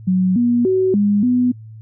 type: tone with pitch steps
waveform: sine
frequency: 185.1 / 240.2 / 375.6 / 204.6 / 248 Hz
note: F#3 / B3 / F#4 / G#3 / B3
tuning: +1 / -48 / +26 / -26 / +7 cents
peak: -12 dBFS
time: 0.07-1.52 s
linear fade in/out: 10 ms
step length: 290 ms
effects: noise-tail reverb RT60 0.1 s tail -23 dB re dry + added 110 Hz sine -34 dBFS peak until 1.81 s